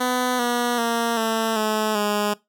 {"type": "tone with pitch steps", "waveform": "10% pulse", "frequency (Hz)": [250.5, 241.3, 232.4, 223.8, 215.6, 207.6], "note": ["B3", "B3", "A#3", "A3", "A3", "G#3"], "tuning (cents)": [25, -40, -5, 30, -35, 0], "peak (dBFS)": -12, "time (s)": [0, 2.34], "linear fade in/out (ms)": 10, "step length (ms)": 390, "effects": ["noise-tail reverb RT60 0.2 s tail -21 dB re dry"]}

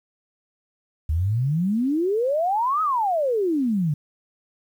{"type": "exponential two-way sweep", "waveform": "sine", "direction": "up then down", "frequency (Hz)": [73.42, 1300, 141.1], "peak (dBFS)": -19, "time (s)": [1.09, 3.94], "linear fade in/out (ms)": 5, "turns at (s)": 2.82, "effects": ["9-bit"]}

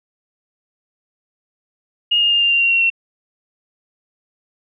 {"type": "tone with pitch steps", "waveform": "sine", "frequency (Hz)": [2854, 2834, 2815, 2795, 2776, 2757, 2738, 2719], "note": ["F7", "F7", "F7", "F7", "F7", "F7", "F7", "F7"], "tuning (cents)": [37, 25, 13, 1, -11, -23, -35, -47], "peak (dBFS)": -12, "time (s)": [2.11, 2.902], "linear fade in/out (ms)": 10, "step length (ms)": 99, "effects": []}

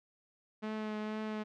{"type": "tone with vibrato", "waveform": "sawtooth", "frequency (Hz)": 214.8, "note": "A3", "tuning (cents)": -41, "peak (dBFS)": -32, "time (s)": [0.62, 1.44], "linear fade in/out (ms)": 20, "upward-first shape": "triangle", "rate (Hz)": 2.1, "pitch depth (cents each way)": 18, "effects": ["low-pass 3000 Hz 12 dB/octave"]}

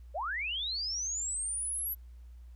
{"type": "linear sweep", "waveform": "sine", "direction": "up", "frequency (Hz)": [505, 11840], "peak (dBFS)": -32, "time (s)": [0.14, 1.95], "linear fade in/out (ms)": 20, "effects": ["added 60 Hz sine -47 dBFS peak until 2.55 s", "pink hiss -73 dBFS RMS until 2.55 s"]}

